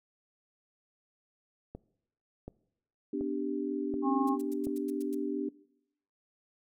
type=click train; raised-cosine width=2 ms; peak=-28 dBFS; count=5; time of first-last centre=1.75-4.67 s; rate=1.37 Hz
type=chord; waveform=sine; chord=G major; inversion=first; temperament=equal with one note detuned; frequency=249.5 / 293.7 / 392 Hz; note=B3 / D4 / G4; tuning=+18 / 0 / 0 cents; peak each=-37 / -33 / -36 dBFS; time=3.13-5.49 s; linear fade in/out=5 ms
type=harmonic tone; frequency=270 Hz; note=C#4; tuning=45 cents flat; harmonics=1 / 3 / 4; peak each=-28 / -33 / -34 dBFS; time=4.02-4.38 s; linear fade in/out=50 ms
type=noise bursts; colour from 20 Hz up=violet; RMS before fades=-44 dBFS; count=8; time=4.27-5.148 s; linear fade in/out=5 ms; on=24 ms; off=98 ms
effects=noise-tail reverb RT60 0.8 s tail -21 dB re dry + low-pass 12000 Hz 12 dB/octave